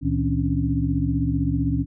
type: tone cluster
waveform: sine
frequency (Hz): 69.3 / 115.7 / 160 / 267.8 / 283.4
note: C#2 / A#2 / D#3 / C4 / C#4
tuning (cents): 0 / -13 / +49 / +40 / +38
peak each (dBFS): -26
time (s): 0.01-1.86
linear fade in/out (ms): 50
effects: none